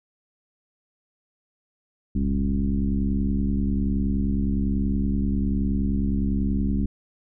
sine tone with frequency modulation, 130 Hz, C3, 11 cents flat, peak -20 dBFS, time 2.15-6.86 s, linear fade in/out 5 ms, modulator 70.3 Hz, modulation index 2, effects none

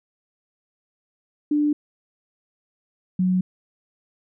sine tone pair in turn, 296.1 / 184.02 Hz, D4 / F#3, +14 / -9 cents, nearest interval minor sixth, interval 823 cents, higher first, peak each -17 dBFS, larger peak neither, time 1.51-1.73 / 3.19-3.41 s, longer neither, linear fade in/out 5 ms, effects none

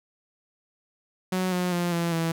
sawtooth tone with pitch steps, 185 / 179.73 / 174.62 / 169.65 / 164.82 Hz, F#3 / F3 / F3 / F3 / E3, 0 / +50 / 0 / -50 / 0 cents, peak -20 dBFS, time 1.32-2.32 s, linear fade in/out 5 ms, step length 200 ms, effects none

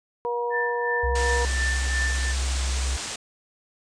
harmonic tone, 239.2 Hz, A#3, 45 cents sharp, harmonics 2 / 3 / 4, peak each -26 / -38 / -28 dBFS, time 0.25-1.45 s, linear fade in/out 0 ms
sine tone with tremolo, 1776 Hz, A6, 16 cents sharp, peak -24 dBFS, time 0.5-2.34 s, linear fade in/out 50 ms, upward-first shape sine, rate 2.8 Hz, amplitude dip 65%
sine tone with vibrato, 65.41 Hz, C2, in tune, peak -23 dBFS, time 1.03-2.97 s, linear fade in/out 10 ms, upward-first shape sine, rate 10 Hz, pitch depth 18 cents each way
white low-pass noise, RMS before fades -33 dBFS, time 1.15-3.16 s, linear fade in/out 5 ms, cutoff 8900 Hz, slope 48 dB/octave
effects resampled to 22050 Hz

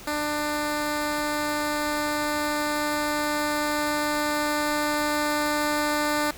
10% pulse tone with level ramp, 297.9 Hz, D4, 25 cents sharp, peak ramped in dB -17 to -14 dBFS, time 0.07-6.31 s, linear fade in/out 5 ms, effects pink hiss -43 dBFS RMS until 6.37 s

